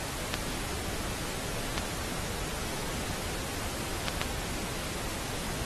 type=clicks; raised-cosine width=0.2 ms; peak=-10 dBFS; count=4; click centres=0.341 / 1.779 / 4.084 / 4.215 s; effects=pink hiss -36 dBFS RMS until 5.65 s + AAC 32 kbps